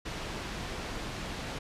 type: low-pass noise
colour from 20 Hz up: pink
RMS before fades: -38 dBFS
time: 0.05-1.59 s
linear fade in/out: 10 ms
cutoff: 5100 Hz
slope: 12 dB/octave
effects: resampled to 32000 Hz